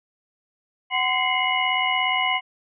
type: tone cluster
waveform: sine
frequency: 748 / 1023 / 2079 / 2156 / 2924 Hz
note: F#5 / C6 / C7 / C#7 / F#7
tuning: +19 / -39 / -12 / -49 / -21 cents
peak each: -26 dBFS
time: 0.9-2.41 s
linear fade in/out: 50 ms
effects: none